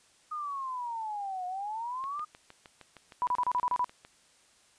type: exponential two-way sweep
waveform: sine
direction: down then up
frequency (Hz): 1245 to 718 to 1245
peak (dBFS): -33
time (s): 0.31-2.25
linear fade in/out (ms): 10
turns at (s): 1.46
type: click train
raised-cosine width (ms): 0.3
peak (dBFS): -32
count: 14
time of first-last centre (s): 2.04-4.049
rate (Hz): 6.47
type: tone bursts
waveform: sine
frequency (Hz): 987.8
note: B5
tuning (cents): 0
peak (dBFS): -25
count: 8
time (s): 3.22-3.844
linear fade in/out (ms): 0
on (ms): 50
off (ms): 32
effects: white hiss -63 dBFS RMS until 4.78 s + resampled to 22050 Hz